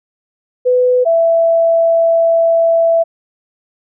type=tone pair in turn; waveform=sine; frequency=500 / 664.2 Hz; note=B4 / E5; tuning=+21 / +13 cents; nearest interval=perfect fourth; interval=492 cents; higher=second; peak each=-8 dBFS; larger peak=neither; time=0.65-1.05 / 1.05-3.04 s; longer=second; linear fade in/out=20 ms; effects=none